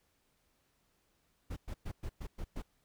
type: noise bursts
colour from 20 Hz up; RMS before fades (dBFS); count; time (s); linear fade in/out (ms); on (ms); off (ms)
brown; -39; 7; 1.5-2.622; 10; 66; 110
effects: pink hiss -75 dBFS RMS until 2.84 s